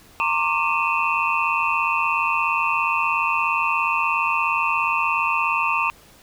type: tone cluster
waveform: sine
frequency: 922 / 1077 / 1174 / 2518 / 2685 Hz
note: A#5 / C6 / D6 / D#7 / E7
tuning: -19 / +50 / -1 / +20 / +31 cents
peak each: -25 dBFS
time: 0.2-5.9 s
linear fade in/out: 0 ms
effects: pink hiss -50 dBFS RMS until 6.22 s